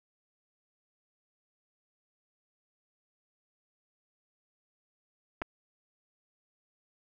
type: clicks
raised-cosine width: 0.5 ms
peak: -22 / -19 dBFS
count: 2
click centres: 5.417 / 5.42 s
effects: none